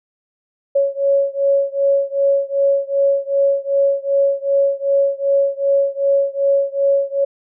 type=beating tone pair; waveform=sine; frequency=554.4 / 557 Hz; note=C#5 / C#5; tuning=0 / +8 cents; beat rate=2.6 Hz; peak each=-16 / -17 dBFS; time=0.75-7.25 s; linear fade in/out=10 ms; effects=none